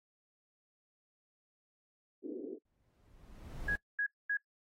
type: band-pass noise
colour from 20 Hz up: pink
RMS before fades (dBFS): -42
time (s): 2.22-2.59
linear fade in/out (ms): 50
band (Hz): 270 to 450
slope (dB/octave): 48
type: noise with exponential growth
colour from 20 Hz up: brown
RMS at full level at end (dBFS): -39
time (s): 2.65-3.76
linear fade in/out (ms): 5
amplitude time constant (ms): 240
type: tone bursts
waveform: sine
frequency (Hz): 1661.2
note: G#6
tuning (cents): 0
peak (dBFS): -30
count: 3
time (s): 3.68-4.371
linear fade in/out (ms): 5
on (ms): 77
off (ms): 230
effects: noise-tail reverb RT60 0.1 s tail -20 dB re dry + AAC 48 kbps